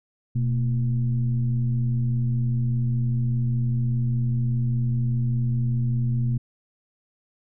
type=tone with frequency modulation; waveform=sine; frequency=123.3 Hz; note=B2; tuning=2 cents flat; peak=-20 dBFS; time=0.35-6.38 s; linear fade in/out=10 ms; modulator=105 Hz; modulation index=0.55; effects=none